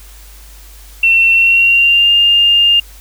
sine tone with pitch glide, 2705 to 2810 Hz, E7 to F7, +44 to +10 cents, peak -6 dBFS, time 1.03-2.8 s, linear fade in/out 5 ms, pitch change +66 cents, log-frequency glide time 1.33-2.11 s, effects added 50 Hz sine -35 dBFS peak until 3 s + white hiss -41 dBFS RMS until 3 s

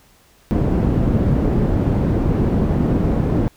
white low-pass noise, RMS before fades -17 dBFS, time 0.51-3.48 s, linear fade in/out 0 ms, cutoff 240 Hz, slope 12 dB/octave, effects pink hiss -53 dBFS RMS until 3.56 s

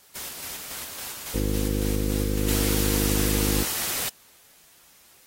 white noise with tremolo, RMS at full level -35 dBFS, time 0.15-2.49 s, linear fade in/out 5 ms, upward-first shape square, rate 3.6 Hz, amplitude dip 30%
harmonic tone, 51.2 Hz, G#1, 24 cents flat, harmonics 1 / 2 / 3 / 4 / 5 / 6 / 7 / 9 / 10, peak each -26 / -30 / -36 / -33 / -32 / -34 / -36 / -35 / -40 dBFS, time 1.34-3.63 s, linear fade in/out 5 ms
white noise, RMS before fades -28 dBFS, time 2.48-4.09 s, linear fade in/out 5 ms
effects white hiss -55 dBFS RMS until 5.26 s + AAC 48 kbps

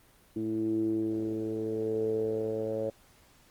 10% pulse tone with low-pass filter sweep, 110 Hz, A2, in tune, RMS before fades -31 dBFS, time 0.36-2.9 s, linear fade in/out 5 ms, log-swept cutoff 300 to 530 Hz, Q 7.7, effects pink hiss -61 dBFS RMS until 3.5 s + Opus 32 kbps

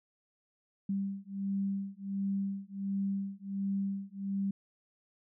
sine beating tone pair, 196 / 197.4 Hz, G3 / G3, 0 / +12 cents, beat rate 1.4 Hz, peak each -35 / -35 dBFS, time 0.89-4.51 s, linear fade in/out 5 ms, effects none

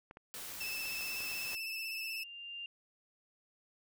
clicks, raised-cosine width 0.5 ms, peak -35 dBFS, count 7, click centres 0.111 / 0.171 / 0.855 / 1.009 / 1.206 / 1.316 / 1.533 s
white noise, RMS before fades -45 dBFS, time 0.34-1.55 s, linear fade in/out 0 ms
sine tone with exponential growth, 2794 Hz, F7, in tune, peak -40 dBFS, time 0.45-2.66 s, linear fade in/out 2 ms, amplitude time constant 480 ms
30% pulse tone with vibrato, 2637 Hz, E7, in tune, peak -35 dBFS, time 0.6-2.24 s, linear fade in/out 10 ms, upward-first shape sine, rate 16 Hz, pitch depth 29 cents each way
effects none

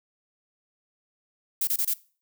violet noise bursts, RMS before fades -25 dBFS, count 4, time 1.61-1.937 s, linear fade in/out 5 ms, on 63 ms, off 25 ms, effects noise-tail reverb RT60 0.4 s tail -21 dB re dry

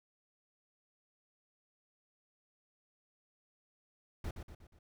brown noise with echo, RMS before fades -39 dBFS, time 4.24-4.31 s, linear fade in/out 5 ms, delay 120 ms, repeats 4, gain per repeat -6 dB, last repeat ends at 4.79 s, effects none

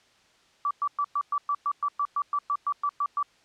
sine tone bursts, 1156 Hz, D6, 28 cents flat, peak -23 dBFS, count 16, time 0.65-3.228 s, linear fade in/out 2 ms, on 58 ms, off 110 ms, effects white hiss -61 dBFS RMS until 3.44 s + low-pass 5000 Hz 12 dB/octave

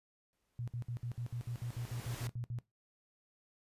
pink noise with exponential growth, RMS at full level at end -44 dBFS, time 0.33-2.27 s, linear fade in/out 0 ms, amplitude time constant 420 ms
sine tone bursts, 120 Hz, B2, 49 cents flat, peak -37 dBFS, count 14, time 0.59-2.587 s, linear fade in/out 0 ms, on 86 ms, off 61 ms
effects noise-tail reverb RT60 0.2 s tail -19 dB re dry + resampled to 32000 Hz

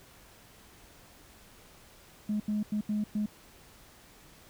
sine tone bursts at uneven times, 210.5 Hz, G#3, 24 cents sharp, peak -26 dBFS, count 5, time 2.29-2.4 / 2.48-2.63 / 2.72-2.81 / 2.89-3.04 / 3.15-3.26 s, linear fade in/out 5 ms, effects tanh soft clip ceiling -24 dBFS + pink hiss -56 dBFS RMS until 4.49 s

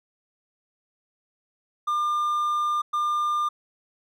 triangle tone bursts at uneven times, 1200 Hz, D6, 37 cents sharp, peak -20 dBFS, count 2, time 1.87-2.82 / 2.93-3.49 s, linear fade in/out 10 ms, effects none

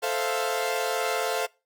sawtooth chord, F major seventh, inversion first, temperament equal, 440 / 523.3 / 659.3 / 698.5 Hz, A4 / C5 / E5 / F5, 0 / 0 / 0 / 0 cents, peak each -26 / -27 / -30 / -26 dBFS, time 0.02-1.47 s, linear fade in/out 20 ms, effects noise-tail reverb RT60 0.3 s tail -24 dB re dry + Opus 48 kbps

